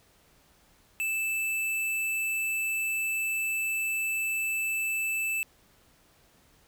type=tone; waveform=square; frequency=2637 Hz; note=E7; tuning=in tune; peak=-28 dBFS; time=1-5.43 s; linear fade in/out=0 ms; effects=pink hiss -62 dBFS RMS until 6.67 s